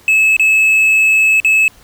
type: tone with dropouts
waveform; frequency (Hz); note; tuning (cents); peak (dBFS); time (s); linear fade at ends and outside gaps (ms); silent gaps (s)
triangle; 2595; E7; -28; -6; 0.08-1.68; 1; 0.366-0.396 / 1.401-1.447
effects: pink hiss -45 dBFS RMS until 1.83 s